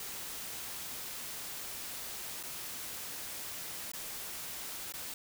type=noise with dropouts; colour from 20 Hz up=white; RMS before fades=-42 dBFS; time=0-5.14 s; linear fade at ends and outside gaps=2 ms; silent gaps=2.429-2.435 / 3.918-3.934 / 4.923-4.938 s; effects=none